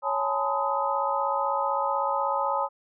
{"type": "tone cluster", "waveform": "sine", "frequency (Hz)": [555, 840, 896, 1013, 1257], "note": ["C#5", "G#5", "A5", "B5", "D#6"], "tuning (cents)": [2, 19, 31, 44, 17], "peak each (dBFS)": -30, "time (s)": [0.02, 2.69], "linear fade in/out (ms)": 50, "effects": []}